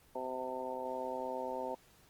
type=harmonic tone; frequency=128.8 Hz; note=C3; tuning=27 cents flat; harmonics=2 / 3 / 4 / 5 / 6 / 7; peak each=-47 / -45 / -41 / -43 / -49 / -41 dBFS; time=0.15-1.75 s; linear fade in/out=5 ms; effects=pink hiss -64 dBFS RMS until 2.09 s + Opus 24 kbps